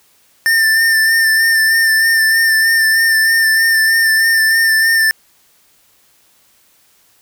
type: tone with vibrato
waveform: square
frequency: 1792 Hz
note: A6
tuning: 31 cents sharp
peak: -10 dBFS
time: 0.46-5.11 s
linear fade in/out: 0 ms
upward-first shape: sine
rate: 3.2 Hz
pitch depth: 25 cents each way
effects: white hiss -53 dBFS RMS until 7.21 s